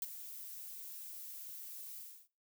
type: noise with ADSR envelope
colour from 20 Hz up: violet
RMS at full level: -36 dBFS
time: 0.02-2.28 s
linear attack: 3 ms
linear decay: 27 ms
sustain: -12 dB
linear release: 310 ms
effects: noise-tail reverb RT60 0.3 s tail -19 dB re dry